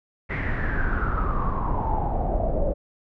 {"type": "noise with low-pass filter sweep", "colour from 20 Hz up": "brown", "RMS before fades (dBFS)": -24, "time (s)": [0.29, 2.74], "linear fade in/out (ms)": 20, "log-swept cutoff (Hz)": [2100, 560], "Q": 9.1, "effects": []}